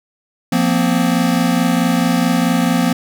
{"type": "chord", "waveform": "square", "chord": "F suspended fourth", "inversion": "none", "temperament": "equal with one note detuned", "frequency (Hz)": [174.61, 233.1, 257.7], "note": ["F3", "Bb3", "C4"], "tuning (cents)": [0, 0, -26], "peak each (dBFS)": -18, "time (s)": [0.52, 2.93], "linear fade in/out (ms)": 5, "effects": []}